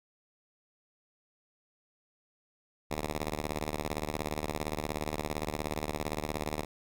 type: ring-modulated tone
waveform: 5% pulse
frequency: 75.8 Hz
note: D#2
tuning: 45 cents flat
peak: -19 dBFS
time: 2.9-6.65 s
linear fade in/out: 10 ms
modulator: 29.3 Hz
effects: none